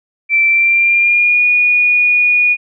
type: tone with pitch glide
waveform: sine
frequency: 2337 to 2452 Hz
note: D7 to D#7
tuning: -9 to -26 cents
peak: -8 dBFS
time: 0.29-2.57 s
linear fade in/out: 50 ms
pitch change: +83 cents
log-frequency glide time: 0.47-1.45 s
effects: none